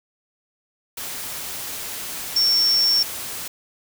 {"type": "tone in noise", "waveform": "sine", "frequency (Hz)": 5460, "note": "F8", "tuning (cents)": -40, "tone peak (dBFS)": -15, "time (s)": [2.36, 3.03], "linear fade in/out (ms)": 5, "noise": "white", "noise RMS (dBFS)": -31, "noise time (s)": [0.97, 3.48], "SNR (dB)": 13, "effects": []}